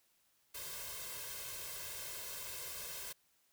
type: noise with comb filter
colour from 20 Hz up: white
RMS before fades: -45 dBFS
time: 0.54-3.13 s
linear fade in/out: 10 ms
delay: 1.9 ms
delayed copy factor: +0.9
effects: white hiss -74 dBFS RMS until 3.52 s